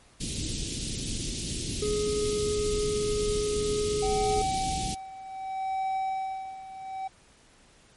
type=band-stop noise; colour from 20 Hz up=pink; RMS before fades=-32 dBFS; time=0.2-4.95 s; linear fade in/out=10 ms; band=360 to 3100 Hz; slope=24 dB/octave
type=tone; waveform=triangle; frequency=419.2 Hz; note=G#4; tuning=16 cents sharp; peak=-24 dBFS; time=1.82-4.42 s; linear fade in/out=5 ms
type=tone with tremolo; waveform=triangle; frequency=766 Hz; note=G5; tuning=40 cents flat; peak=-24 dBFS; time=4.02-7.08 s; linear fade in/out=10 ms; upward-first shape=sine; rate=0.66 Hz; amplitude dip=80%
effects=pink hiss -58 dBFS RMS until 7.96 s + MP3 48 kbps